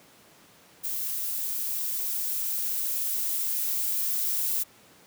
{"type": "noise with level ramp", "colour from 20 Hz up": "violet", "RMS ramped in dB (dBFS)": [-31, -27], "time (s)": [0.83, 4.64], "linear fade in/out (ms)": 20, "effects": ["pink hiss -55 dBFS RMS until 5.06 s", "high-pass 150 Hz 12 dB/octave"]}